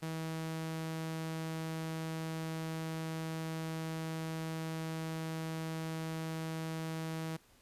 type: tone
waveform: sawtooth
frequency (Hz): 160.9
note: E3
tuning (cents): -42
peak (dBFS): -33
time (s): 0.02-7.37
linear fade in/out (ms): 10
effects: pink hiss -65 dBFS RMS until 7.61 s + resampled to 32000 Hz